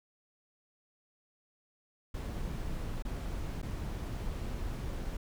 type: noise with dropouts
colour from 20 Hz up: brown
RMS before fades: -37 dBFS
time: 2.14-5.17 s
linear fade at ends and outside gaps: 5 ms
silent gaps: 3.024-3.05 / 3.618-3.627 s
effects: none